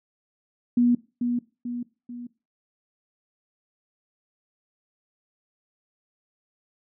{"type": "tone with echo", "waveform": "sine", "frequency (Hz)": 241.9, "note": "B3", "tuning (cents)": -36, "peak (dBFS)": -16, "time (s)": [0.77, 0.95], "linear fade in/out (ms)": 5, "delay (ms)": 440, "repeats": 3, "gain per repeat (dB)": -6, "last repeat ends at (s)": 2.27, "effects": ["noise-tail reverb RT60 0.3 s tail -20 dB re dry"]}